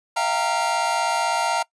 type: tone cluster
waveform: square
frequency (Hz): 647 / 703 / 783 / 925 / 1384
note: E5 / F5 / G5 / A#5 / F6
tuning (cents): -32 / +11 / -2 / -14 / -16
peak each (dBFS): -31 / -28 / -29 / -24 / -29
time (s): 0.16-1.63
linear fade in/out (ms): 10
effects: noise-tail reverb RT60 0.1 s tail -22 dB re dry + resampled to 22050 Hz